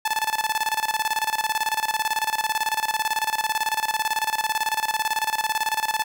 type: tone with tremolo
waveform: sawtooth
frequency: 872 Hz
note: A5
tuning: 16 cents flat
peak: -16 dBFS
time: 0.05-6.04 s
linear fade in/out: 5 ms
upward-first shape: square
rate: 18 Hz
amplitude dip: 80%
effects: none